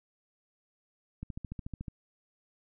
click train, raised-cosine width 5 ms, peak -26 dBFS, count 10, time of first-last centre 1.23-1.882 s, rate 13.8 Hz, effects none

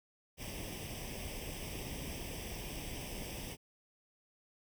pink noise with comb filter, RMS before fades -43 dBFS, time 0.37-3.57 s, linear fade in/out 50 ms, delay 0.36 ms, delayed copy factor +0.8, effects none

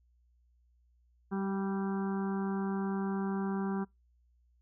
harmonic tone with a mistuned harmonic, 195.4 Hz, G3, 5 cents flat, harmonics 1 / 2 / 4 / 5 / 6 / 7 / 8, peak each -32 / -38 / -44 / -46 / -48 / -49 / -50 dBFS, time 1.31-3.85 s, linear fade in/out 20 ms, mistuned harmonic 2, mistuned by -16 cents, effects noise-tail reverb RT60 0.2 s tail -26 dB re dry + added 60 Hz sine -65 dBFS peak until 4.61 s

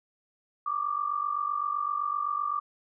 sine tone pair together, 1152.2 / 1200 Hz, D6 / D6, -33 / +37 cents, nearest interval minor second, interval 70 cents, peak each -30 / -30 dBFS, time 0.66-2.6 s, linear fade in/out 5 ms, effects none

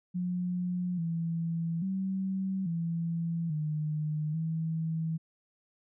sine tone with pitch steps, 179.1 / 166.1 / 190.9 / 167.1 / 152.7 / 161.5 Hz, F3 / E3 / G3 / E3 / D#3 / E3, +44 / +13 / -46 / +24 / -32 / -35 cents, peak -29 dBFS, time 0.14-5.18 s, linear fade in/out 20 ms, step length 840 ms, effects none

